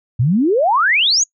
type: exponential sweep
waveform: sine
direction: up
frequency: 110 to 7000 Hz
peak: -11 dBFS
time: 0.19-1.24 s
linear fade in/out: 10 ms
effects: noise-tail reverb RT60 0.1 s tail -24 dB re dry